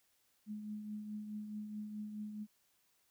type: tone with tremolo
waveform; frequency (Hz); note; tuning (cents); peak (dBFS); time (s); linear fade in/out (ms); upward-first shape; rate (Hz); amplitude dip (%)
sine; 211.2; G#3; +29; -39; 0.46-2.47; 50; triangle; 4.7; 50
effects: white hiss -75 dBFS RMS until 3.1 s